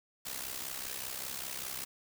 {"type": "noise with amplitude modulation", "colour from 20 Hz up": "white", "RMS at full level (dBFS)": -37, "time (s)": [0.25, 1.85], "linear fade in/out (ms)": 10, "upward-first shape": "sine", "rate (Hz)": 65.1, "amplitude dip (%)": 70, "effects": []}